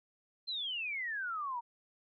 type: exponential sweep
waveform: sine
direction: down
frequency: 4186 to 922 Hz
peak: -35 dBFS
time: 0.47-1.61 s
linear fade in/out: 20 ms
effects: none